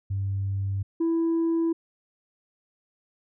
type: tone pair in turn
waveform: sine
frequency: 98 / 330.8 Hz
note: G2 / E4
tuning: 0 / +6 cents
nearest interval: octave + major sixth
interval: 2106 cents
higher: second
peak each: -24 / -19 dBFS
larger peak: second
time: 0.1-0.83 / 1-1.73 s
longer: neither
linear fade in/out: 10 ms
effects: tanh soft clip ceiling -20 dBFS